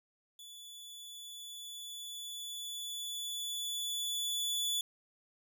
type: tone with level ramp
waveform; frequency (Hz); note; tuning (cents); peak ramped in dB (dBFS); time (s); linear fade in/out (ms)
sawtooth; 3452; A7; -34; -46 to -28; 0.39-4.81; 2
effects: none